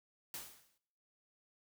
white noise with exponential decay, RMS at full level -42 dBFS, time 0.34-0.78 s, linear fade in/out 2 ms, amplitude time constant 95 ms, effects noise-tail reverb RT60 0.8 s tail -23 dB re dry

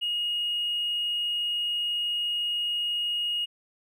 sine tone with hard clipping, 2873 Hz, F7, 48 cents sharp, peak -26 dBFS, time 0.01-3.46 s, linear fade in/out 20 ms, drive 1 dB, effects none

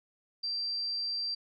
sine tone, 4705 Hz, D8, 2 cents sharp, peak -31 dBFS, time 0.43-1.35 s, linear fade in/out 10 ms, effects none

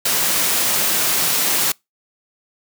white high-pass noise, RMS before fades -18 dBFS, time 0.05-1.72 s, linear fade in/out 5 ms, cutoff 110 Hz, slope 48 dB/octave, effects noise-tail reverb RT60 0.2 s tail -26 dB re dry

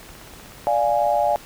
click train, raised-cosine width 0.5 ms, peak -28 dBFS, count 11, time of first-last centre 0.03-0.643 s, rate 16.3 Hz
sine chord, D diminished, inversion none, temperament equal, 587.3 / 698.5 / 830.6 Hz, D5 / F5 / Ab5, 0 / 0 / 0 cents, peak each -21 dBFS, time 0.67-1.36 s, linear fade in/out 0 ms
effects pink hiss -43 dBFS RMS until 1.45 s

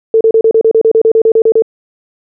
sine tone bursts, 447 Hz, A4, 27 cents sharp, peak -4 dBFS, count 15, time 0.14-1.622 s, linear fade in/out 2 ms, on 68 ms, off 33 ms, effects none

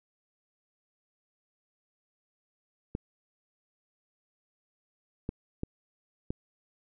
clicks, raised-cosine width 3 ms, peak -19 dBFS, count 4, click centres 2.951 / 5.291 / 5.634 / 6.305 s, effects none

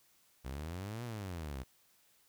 sawtooth exponential two-way sweep, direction up then down, 61.8 to 123.47 to 61.8 Hz, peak -36 dBFS, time 0.44-1.64 s, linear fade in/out 20 ms, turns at 1.04 s, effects white hiss -69 dBFS RMS until 2.28 s

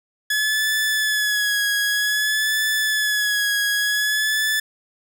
sawtooth tone with vibrato, 1700 Hz, G#6, 40 cents sharp, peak -15 dBFS, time 0.3-4.6 s, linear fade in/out 5 ms, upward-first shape sine, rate 0.53 Hz, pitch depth 43 cents each way, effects none

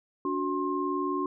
sine tone cluster, 287.9 / 367.4 / 1063 Hz, D4 / F#4 / C6, -34 / -12 / +27 cents, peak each -31 dBFS, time 0.25-1.26 s, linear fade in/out 2 ms, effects none

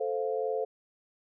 sine chord, F major, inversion first, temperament equal, 440 / 523.3 / 698.5 Hz, A4 / C5 / F5, 0 / 0 / 0 cents, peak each -31 / -32 / -36 dBFS, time 0-0.65 s, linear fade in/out 10 ms, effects none

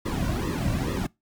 brown noise with flanger, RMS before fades -27 dBFS, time 0.05-1.07 s, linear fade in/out 10 ms, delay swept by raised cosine 1.3 to 2.4 ms, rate 2.3 Hz, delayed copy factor -0.95, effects noise-tail reverb RT60 0.2 s tail -23 dB re dry

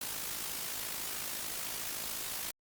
white noise with amplitude modulation, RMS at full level -36 dBFS, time 0.01-2.51 s, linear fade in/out 5 ms, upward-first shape sine, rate 53.8 Hz, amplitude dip 55%, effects Opus 48 kbps

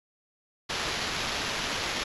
blue noise with sample-and-hold, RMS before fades -31 dBFS, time 0.69-2.04 s, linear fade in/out 10 ms, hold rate 8820 Hz, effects resampled to 24000 Hz

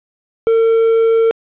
triangle tone, 453.3 Hz, A#4, 48 cents flat, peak -7 dBFS, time 0.47-1.31 s, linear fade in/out 0 ms, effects resampled to 8000 Hz + 8-bit

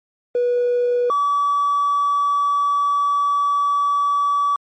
triangle tone pair in turn, 487.3 / 1146.4 Hz, B4 / D6, -23 / -42 cents, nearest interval octave + minor third, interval 1481 cents, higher second, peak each -12 dBFS, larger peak neither, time 0.35-1.1 / 1.1-4.56 s, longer second, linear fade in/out 2 ms, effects tanh soft clip ceiling -12 dBFS + MP3 32 kbps

